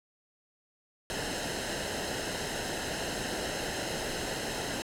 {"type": "noise with comb filter", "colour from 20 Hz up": "pink", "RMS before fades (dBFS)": -34, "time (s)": [1.1, 4.82], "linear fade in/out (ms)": 0, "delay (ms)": 0.86, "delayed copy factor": -0.65, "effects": ["low-pass 9000 Hz 12 dB/octave"]}